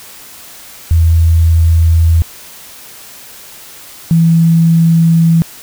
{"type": "tone pair in turn", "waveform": "sine", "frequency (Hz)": [82.41, 165.2], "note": ["E2", "E3"], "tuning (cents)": [0, 4], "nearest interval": "octave", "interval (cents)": 1204, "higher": "second", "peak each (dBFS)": -5, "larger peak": "neither", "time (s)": [[0.91, 2.22], [4.11, 5.42]], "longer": "neither", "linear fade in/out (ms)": 0, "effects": ["white hiss -34 dBFS RMS until 5.62 s"]}